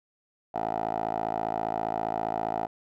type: tone with band-pass filter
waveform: 10% pulse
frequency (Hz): 55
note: A1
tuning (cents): 0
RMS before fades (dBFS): -30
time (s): 0.54-2.67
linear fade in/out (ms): 10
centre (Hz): 700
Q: 5.1
effects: none